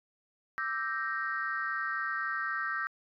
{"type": "chord", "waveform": "sine", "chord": "E half-diminished seventh", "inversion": "third", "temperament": "equal", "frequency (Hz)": [1174.7, 1318.5, 1568, 1864.7], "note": ["D6", "E6", "G6", "Bb6"], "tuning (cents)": [0, 0, 0, 0], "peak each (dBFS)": [-39, -36, -34, -36], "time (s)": [0.58, 2.87], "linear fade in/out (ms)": 0, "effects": ["tanh soft clip ceiling -22 dBFS"]}